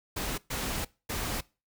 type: noise bursts at uneven times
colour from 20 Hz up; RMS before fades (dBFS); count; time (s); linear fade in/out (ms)
pink; -33; 3; 0.16-0.38 / 0.5-0.85 / 1.09-1.41; 10
effects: noise-tail reverb RT60 0.3 s tail -22 dB re dry